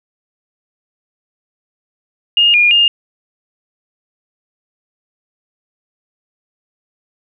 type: tone with pitch steps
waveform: sine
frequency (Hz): 2840 / 2425 / 2824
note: F7 / D#7 / F7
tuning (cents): +28 / -45 / +19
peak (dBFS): -7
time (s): 2.37-2.88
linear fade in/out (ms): 2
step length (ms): 170
effects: none